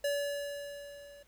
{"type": "tone with level ramp", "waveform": "square", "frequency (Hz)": 572, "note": "D5", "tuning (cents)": -46, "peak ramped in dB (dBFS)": [-29, -52], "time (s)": [0.04, 1.23], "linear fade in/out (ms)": 5, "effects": ["added 50 Hz sine -67 dBFS peak until 1.27 s", "pink hiss -67 dBFS RMS until 1.27 s"]}